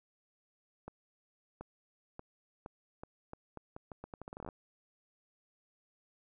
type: accelerating click train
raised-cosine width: 1 ms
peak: -30 dBFS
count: 21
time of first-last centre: 0.88-4.488 s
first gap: 730 ms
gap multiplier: 0.8
effects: none